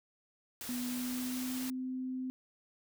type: noise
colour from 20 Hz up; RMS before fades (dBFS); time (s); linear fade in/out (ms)
white; -43; 0.61-1.7; 0
type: tone with pitch glide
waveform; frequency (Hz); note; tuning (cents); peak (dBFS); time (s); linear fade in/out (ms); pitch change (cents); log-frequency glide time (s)
sine; 246.9 to 257.2; B3 to C4; 0 to -30; -35; 0.69-2.3; 0; +70; 0.82-1.68
effects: none